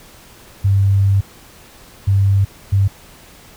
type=tone bursts at uneven times; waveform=sine; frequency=98.4 Hz; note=G2; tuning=7 cents sharp; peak=-10 dBFS; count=3; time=0.64-1.21 / 2.07-2.45 / 2.72-2.88 s; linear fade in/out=10 ms; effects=pink hiss -43 dBFS RMS until 3.56 s